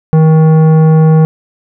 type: tone with tanh clipping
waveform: sine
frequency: 158.2 Hz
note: D#3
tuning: 29 cents sharp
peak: -5 dBFS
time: 0.13-1.25 s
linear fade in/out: 0 ms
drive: 13 dB
effects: none